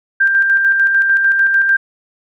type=tone with tremolo; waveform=sine; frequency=1584 Hz; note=G6; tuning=18 cents sharp; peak=-8 dBFS; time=0.2-1.77 s; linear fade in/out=10 ms; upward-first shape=square; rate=6.7 Hz; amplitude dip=35%; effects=none